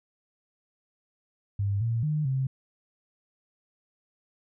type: tone with pitch steps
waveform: sine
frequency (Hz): 100.2 / 115.3 / 152 / 132.8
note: G2 / A#2 / D#3 / C3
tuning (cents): +38 / -19 / -40 / +26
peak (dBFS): -24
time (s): 1.59-2.47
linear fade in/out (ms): 5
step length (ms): 220
effects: none